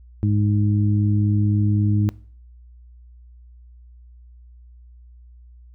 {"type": "harmonic tone", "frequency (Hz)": 103.83, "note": "G#2", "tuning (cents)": 0, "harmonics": [1, 2, 3], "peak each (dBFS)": [-17, -23, -27], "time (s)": [0.23, 2.09], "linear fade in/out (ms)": 0, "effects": ["noise-tail reverb RT60 0.5 s tail -23 dB re dry", "added 60 Hz sine -43 dBFS peak until 5.74 s"]}